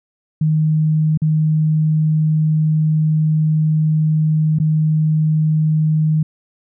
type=tone with dropouts; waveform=sine; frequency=155.56 Hz; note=D#3; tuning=in tune; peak=-12 dBFS; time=0.41-6.23 s; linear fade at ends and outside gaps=5 ms; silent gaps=1.175-1.218 / 4.587-4.599 s; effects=none